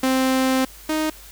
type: tone pair in turn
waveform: sawtooth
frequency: 261.6 / 311.1 Hz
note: C4 / D#4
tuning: 0 / 0 cents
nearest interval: minor third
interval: 300 cents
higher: second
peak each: -13 / -16 dBFS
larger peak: first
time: 0.03-0.65 / 0.89-1.1 s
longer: first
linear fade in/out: 5 ms
effects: added 50 Hz sine -45 dBFS peak until 1.31 s + white hiss -44 dBFS RMS until 1.31 s